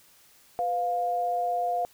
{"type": "tone pair together", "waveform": "sine", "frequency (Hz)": [497.5, 704], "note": ["B4", "F5"], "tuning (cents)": [13, 14], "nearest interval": "tritone", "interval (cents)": 601, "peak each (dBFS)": [-33, -25], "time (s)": [0.59, 1.85], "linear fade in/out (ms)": 0, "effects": ["white hiss -58 dBFS RMS until 1.93 s"]}